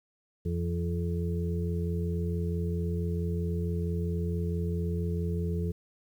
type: harmonic tone with a mistuned harmonic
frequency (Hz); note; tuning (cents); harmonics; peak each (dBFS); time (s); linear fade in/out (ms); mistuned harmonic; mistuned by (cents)
86; F2; -26; 1 / 2 / 4 / 5; -30 / -32 / -42 / -37; 0.45-5.72; 10; 2; -15
effects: 10-bit

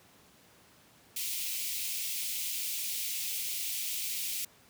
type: high-pass noise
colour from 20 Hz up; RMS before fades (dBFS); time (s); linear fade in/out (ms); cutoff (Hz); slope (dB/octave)
white; -35; 1.16-4.45; 5; 2200; 48
effects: pink hiss -60 dBFS RMS until 4.69 s + high-pass 100 Hz 12 dB/octave

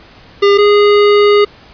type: tone pair in turn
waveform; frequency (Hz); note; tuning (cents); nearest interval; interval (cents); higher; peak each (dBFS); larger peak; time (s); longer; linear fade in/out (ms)
square; 402.8 / 412; G4 / G#4; +47 / -14; unison; 39; second; -6; neither; 0.42-0.58 / 0.58-1.45; second; 10
effects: pink hiss -40 dBFS RMS until 1.73 s + resampled to 11025 Hz

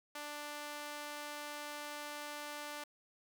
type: tone with high-pass filter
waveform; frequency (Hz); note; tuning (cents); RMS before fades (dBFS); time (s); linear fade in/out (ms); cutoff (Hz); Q
sawtooth; 294.6; D4; +6; -45; 0.15-2.84; 5; 750; 0.71
effects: none

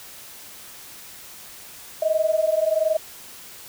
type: tone pair together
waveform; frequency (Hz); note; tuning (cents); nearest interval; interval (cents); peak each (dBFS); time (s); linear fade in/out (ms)
sine; 622.3 / 643.5; D#5 / E5; 0 / -42; minor second; 58; -21; 2.02-2.97; 5
effects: white hiss -42 dBFS RMS until 3.68 s

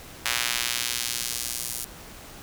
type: tone with high-pass filter sweep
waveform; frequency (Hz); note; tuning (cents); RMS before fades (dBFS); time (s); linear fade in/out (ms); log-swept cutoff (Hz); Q
square; 60; B1; -49; -29; 0.25-1.85; 5; 2000 to 8200; 0.8
effects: pink hiss -44 dBFS RMS until 2.42 s

